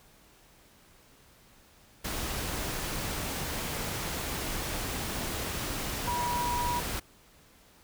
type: tone in noise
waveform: sine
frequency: 968 Hz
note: B5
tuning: 35 cents flat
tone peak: -29 dBFS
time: 6.07-6.8 s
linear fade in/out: 10 ms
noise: pink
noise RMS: -34 dBFS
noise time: 2.04-7 s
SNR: +2 dB
effects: pink hiss -59 dBFS RMS until 7.83 s